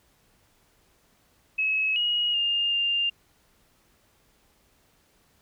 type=tone with pitch steps; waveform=sine; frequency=2573 / 2891 / 2817 / 2799 Hz; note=E7 / F#7 / F7 / F7; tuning=-43 / -41 / +14 / +3 cents; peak=-22 dBFS; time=1.58-3.1 s; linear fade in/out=10 ms; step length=380 ms; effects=pink hiss -64 dBFS RMS until 5.41 s